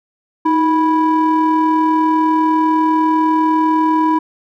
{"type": "ring-modulated tone", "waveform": "triangle", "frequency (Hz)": 334, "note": "E4", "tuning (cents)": 23, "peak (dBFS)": -6, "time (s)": [0.45, 4.19], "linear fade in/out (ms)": 10, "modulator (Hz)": 648, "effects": []}